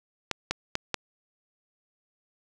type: clicks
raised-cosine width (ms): 0.2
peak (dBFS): -9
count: 4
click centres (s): 0.313 / 0.51 / 0.754 / 0.943
effects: none